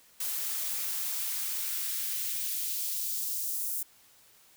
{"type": "noise with high-pass filter sweep", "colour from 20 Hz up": "blue", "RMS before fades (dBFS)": -33, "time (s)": [0.2, 3.83], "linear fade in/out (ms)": 5, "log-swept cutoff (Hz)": [300, 8200], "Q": 0.9, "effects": ["white hiss -60 dBFS RMS until 4.56 s"]}